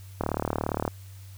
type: click train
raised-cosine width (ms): 1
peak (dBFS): -12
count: 26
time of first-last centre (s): 0.21-0.878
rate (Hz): 37.4
effects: added 96 Hz sine -42 dBFS peak until 1.37 s + white hiss -55 dBFS RMS until 1.37 s